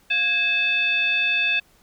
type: tone with frequency modulation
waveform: sine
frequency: 2600 Hz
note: E7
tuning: 24 cents flat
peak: -18 dBFS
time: 0.1-1.6 s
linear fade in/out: 10 ms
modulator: 951 Hz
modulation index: 0.77
effects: pink hiss -58 dBFS RMS until 1.82 s